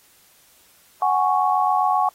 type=chord; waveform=sine; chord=F# suspended second; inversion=none; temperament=equal with one note detuned; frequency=743 / 830.6 / 1108.7 Hz; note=F#5 / G#5 / C#6; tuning=+7 / 0 / 0 cents; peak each=-20 / -21 / -21 dBFS; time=1.02-2.09 s; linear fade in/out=2 ms; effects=white hiss -55 dBFS RMS until 2.14 s + AAC 48 kbps